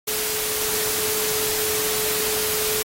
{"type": "tone in noise", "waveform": "sine", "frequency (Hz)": 429.9, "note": "A4", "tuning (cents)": -40, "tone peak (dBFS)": -30, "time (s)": [0.07, 2.83], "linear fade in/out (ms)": 10, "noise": "white", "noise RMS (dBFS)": -24, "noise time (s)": [0.07, 2.83], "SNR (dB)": -9, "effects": ["AAC 48 kbps"]}